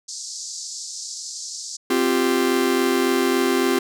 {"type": "band-pass noise", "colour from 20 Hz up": "white", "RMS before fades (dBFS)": -33, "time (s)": [0.08, 1.77], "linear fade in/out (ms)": 10, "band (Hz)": [4500, 7600], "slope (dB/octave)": 48}
{"type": "chord", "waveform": "45% pulse", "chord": "C suspended fourth", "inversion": "none", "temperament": "just", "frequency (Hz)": [261.6, 348.8, 392.4], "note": ["C4", "F4", "G4"], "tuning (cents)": [0, -2, 2], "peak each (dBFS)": -22, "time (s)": [1.9, 3.79], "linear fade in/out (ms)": 5}
{"effects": []}